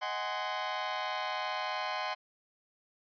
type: chord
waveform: sawtooth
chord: Ab dominant seventh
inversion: second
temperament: just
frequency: 623 / 747.5 / 830.6 / 1038.3 Hz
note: Eb5 / Gb5 / Ab5 / C6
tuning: +2 / +17 / 0 / -14 cents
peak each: -37 / -34 / -36 / -33 dBFS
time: 0.01-2.15 s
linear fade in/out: 20 ms
effects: resampled to 11025 Hz